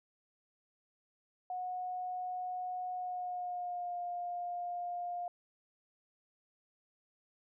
sine tone with pitch glide, 730 to 705.9 Hz, F#5 to F5, -24 to +18 cents, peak -36 dBFS, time 1.5-5.28 s, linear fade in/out 2 ms, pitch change -58 cents, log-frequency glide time 2.93-3.97 s, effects none

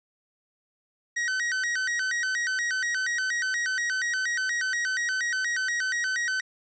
45% pulse tone with vibrato, 1700 Hz, G#6, 40 cents sharp, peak -25 dBFS, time 1.16-6.41 s, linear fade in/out 10 ms, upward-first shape square, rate 4.2 Hz, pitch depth 190 cents each way, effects resampled to 16000 Hz + 11-bit

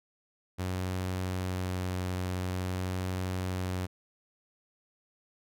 sawtooth tone with vibrato, 92 Hz, F#2, 9 cents flat, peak -27 dBFS, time 0.58-3.87 s, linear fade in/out 20 ms, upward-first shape sine, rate 0.48 Hz, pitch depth 9 cents each way, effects none

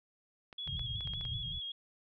clicks, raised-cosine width 0.3 ms, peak -33 dBFS, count 8, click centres 0.528 / 0.676 / 0.794 / 1.008 / 1.074 / 1.136 / 1.211 / 1.252 s
sine tone with vibrato, 3322 Hz, G#7, in tune, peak -38 dBFS, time 0.58-1.72 s, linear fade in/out 5 ms, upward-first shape square, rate 5.3 Hz, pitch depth 32 cents each way
white low-pass noise, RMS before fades -42 dBFS, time 0.66-1.6 s, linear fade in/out 20 ms, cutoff 150 Hz, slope 48 dB/octave
effects none

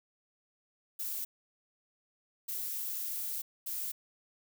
violet noise bursts at uneven times, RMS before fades -37 dBFS, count 3, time 0.99-1.25 / 2.48-3.42 / 3.66-3.92 s, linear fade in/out 10 ms, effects none

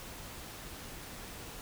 silence, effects pink hiss -46 dBFS RMS until 1.61 s

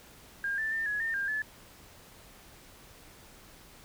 sine tone with pitch steps, 1612 / 1766 / 1798 / 1682 / 1812 / 1602 / 1727 Hz, G6 / A6 / A6 / G#6 / A#6 / G6 / A6, +48 / +6 / +37 / +22 / -50 / +37 / -33 cents, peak -29 dBFS, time 0.44-1.42 s, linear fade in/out 2 ms, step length 140 ms, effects pink hiss -54 dBFS RMS until 3.84 s

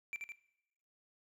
triangle tone with echo, 2349 Hz, D7, in tune, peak -36 dBFS, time 0.13-0.16 s, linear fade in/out 0 ms, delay 80 ms, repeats 2, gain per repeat -3 dB, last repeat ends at 0.32 s, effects noise-tail reverb RT60 0.8 s tail -18 dB re dry

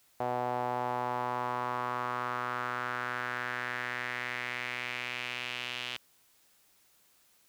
sawtooth tone with band-pass filter sweep, 123.47 Hz, B2, in tune, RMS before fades -35 dBFS, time 0.2-5.97 s, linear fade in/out 5 ms, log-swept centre 730 to 3000 Hz, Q 3, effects white hiss -66 dBFS RMS until 7.48 s

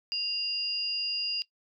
sine tone pair together, 2791 / 4849 Hz, F7 / D#8, -2 / -45 cents, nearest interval minor seventh, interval 957 cents, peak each -34 / -29 dBFS, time 0.12-1.42 s, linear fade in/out 0 ms, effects noise-tail reverb RT60 0.1 s tail -20 dB re dry

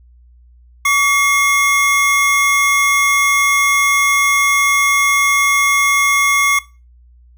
square tone pair together, 1137.9 / 2148 Hz, C#6 / C7, +45 / +45 cents, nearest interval major seventh, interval 1100 cents, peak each -16 / -14 dBFS, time 0.85-6.59 s, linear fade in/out 5 ms, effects noise-tail reverb RT60 0.3 s tail -18 dB re dry + added 60 Hz sine -43 dBFS peak until 7.37 s

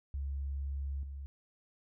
sine tone with level steps, 69.3 Hz, C#2, in tune, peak -34 / -40 dBFS, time 0.14-1.26 s, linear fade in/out 0 ms, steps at 1.03 s, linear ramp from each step 2 ms, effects none

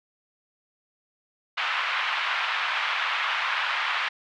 pink band-pass noise, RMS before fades -27 dBFS, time 1.57-4.09 s, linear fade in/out 10 ms, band 1000 to 3200 Hz, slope 24 dB/octave, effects none

